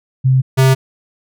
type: tone pair in turn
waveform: sine / square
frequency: 130.81 / 132.25 Hz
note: C3 / C3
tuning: 0 / +19 cents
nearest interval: unison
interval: 19 cents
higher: second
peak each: -8 dBFS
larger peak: neither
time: 0.24-0.42 / 0.57-0.75 s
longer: neither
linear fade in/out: 20 ms
effects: none